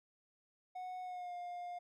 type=tone with pitch glide; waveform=triangle; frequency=735 to 707.9 Hz; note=F#5 to F5; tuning=-12 to +23 cents; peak=-40 dBFS; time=0.75-1.79 s; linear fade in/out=10 ms; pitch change=-65 cents; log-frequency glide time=1.02-1.34 s; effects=none